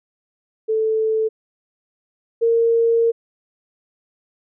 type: tone pair in turn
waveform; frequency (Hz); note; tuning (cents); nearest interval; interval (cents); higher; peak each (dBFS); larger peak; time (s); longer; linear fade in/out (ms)
sine; 439.6 / 461; A4 / A#4; -2 / -19; minor second; 83; second; -16 / -13; second; 0.68-1.29 / 2.41-3.12; second; 20
effects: none